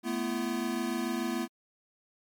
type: chord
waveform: square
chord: A suspended second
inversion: none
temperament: equal with one note detuned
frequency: 220 / 246.9 / 338.3 Hz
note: A3 / B3 / E4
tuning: 0 / 0 / +45 cents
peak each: -36 / -34 / -35 dBFS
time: 0.03-1.48 s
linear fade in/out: 50 ms
effects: MP3 96 kbps